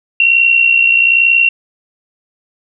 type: tone with amplitude modulation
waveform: sine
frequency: 2738 Hz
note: F7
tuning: 35 cents flat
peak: -4 dBFS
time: 0.2-1.49 s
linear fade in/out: 2 ms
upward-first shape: sine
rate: 61.1 Hz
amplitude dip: 60%
effects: none